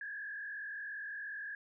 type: tone with frequency modulation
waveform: sine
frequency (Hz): 1668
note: G#6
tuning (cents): +7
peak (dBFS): -40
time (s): 0.01-1.55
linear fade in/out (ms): 2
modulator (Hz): 42.8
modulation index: 1.5
effects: none